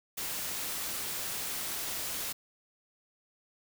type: noise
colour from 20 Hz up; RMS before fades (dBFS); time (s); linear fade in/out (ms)
white; -36; 0.17-2.33; 10
effects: none